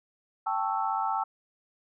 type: chord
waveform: sine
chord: A dominant seventh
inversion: third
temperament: equal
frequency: 784 / 880 / 1108.7 / 1318.5 Hz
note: G5 / A5 / C#6 / E6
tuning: 0 / 0 / 0 / 0 cents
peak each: -31 / -30 / -36 / -32 dBFS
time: 0.46-1.24 s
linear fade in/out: 10 ms
effects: none